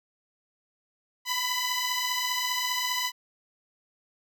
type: beating tone pair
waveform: 10% pulse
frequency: 990 / 1005 Hz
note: B5 / B5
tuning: +4 / +30 cents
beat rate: 15 Hz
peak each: -21 dBFS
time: 1.25-3.12 s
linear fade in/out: 50 ms
effects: none